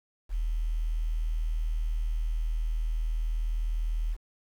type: tone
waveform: sine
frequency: 39.85 Hz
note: D#1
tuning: 42 cents sharp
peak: -26 dBFS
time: 0.29-4.17 s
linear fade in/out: 50 ms
effects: 9-bit